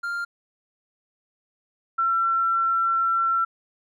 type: tone pair in turn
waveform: triangle / sine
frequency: 1396 / 1351.6 Hz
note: F6 / E6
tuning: -1 / +43 cents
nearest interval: minor second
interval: 56 cents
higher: first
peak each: -24 / -19 dBFS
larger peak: second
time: 0.03-0.25 / 1.98-3.45 s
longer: second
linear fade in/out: 10 ms
effects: none